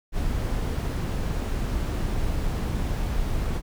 brown noise, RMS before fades -26 dBFS, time 0.12-3.62 s, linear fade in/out 50 ms, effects none

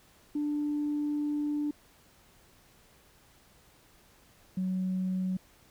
sine tone pair in turn, 295.1 / 185.93 Hz, D4 / F#3, +8 / +9 cents, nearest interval minor sixth, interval 799 cents, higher first, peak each -27 dBFS, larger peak neither, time 0.35-1.71 / 4.57-5.37 s, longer first, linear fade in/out 5 ms, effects tanh soft clip ceiling -24 dBFS + pink hiss -61 dBFS RMS until 5.7 s

